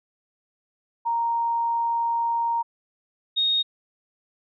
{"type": "tone pair in turn", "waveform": "sine", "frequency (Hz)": [931, 3724], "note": ["A#5", "A#7"], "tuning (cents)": [-2, -2], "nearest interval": "2 octaves", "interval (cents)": 2400, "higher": "second", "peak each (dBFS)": [-21, -19], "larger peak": "second", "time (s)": [[1.05, 2.63], [3.36, 3.63]], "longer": "first", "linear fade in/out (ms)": 20, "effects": []}